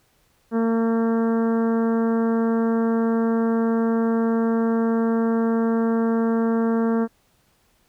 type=harmonic tone; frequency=227.7 Hz; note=A#3; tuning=40 cents flat; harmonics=1 / 2 / 3 / 4 / 5 / 6 / 7 / 8; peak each=-19 / -24 / -33 / -35 / -36 / -38 / -40 / -48 dBFS; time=0.51-7.08 s; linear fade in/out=50 ms; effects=pink hiss -63 dBFS RMS until 7.88 s